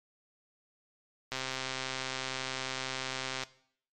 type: click train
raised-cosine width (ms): 0.2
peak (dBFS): -17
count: 278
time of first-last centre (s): 1.32-3.435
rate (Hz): 131
effects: noise-tail reverb RT60 0.6 s tail -18 dB re dry + MP3 64 kbps